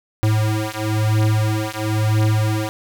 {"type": "beating tone pair", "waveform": "square", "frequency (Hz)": [107.6, 108.6], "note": ["A2", "A2"], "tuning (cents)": [-38, -22], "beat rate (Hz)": 1, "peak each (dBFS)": -20, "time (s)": [0.23, 2.69], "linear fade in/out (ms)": 0, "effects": []}